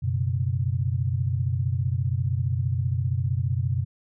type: chord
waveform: sine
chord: F# suspended fourth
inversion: none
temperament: equal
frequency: 92.5 / 123.47 / 138.59 Hz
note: F#2 / B2 / C#3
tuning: 0 / 0 / 0 cents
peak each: -26 / -25 / -30 dBFS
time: 0.02-3.85 s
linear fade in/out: 20 ms
effects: none